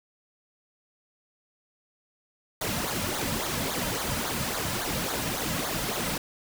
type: noise with flanger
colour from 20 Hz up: pink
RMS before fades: -30 dBFS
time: 2.61-6.18 s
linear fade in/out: 5 ms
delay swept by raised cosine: 0.36 to 2.76 ms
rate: 3.6 Hz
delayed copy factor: -0.75
effects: none